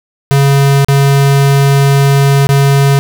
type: tone with dropouts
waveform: square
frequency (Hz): 139.1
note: C#3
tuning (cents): +6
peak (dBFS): -6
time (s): 0.31-2.99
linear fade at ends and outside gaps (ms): 0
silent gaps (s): 0.846-0.885 / 2.47-2.491
effects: none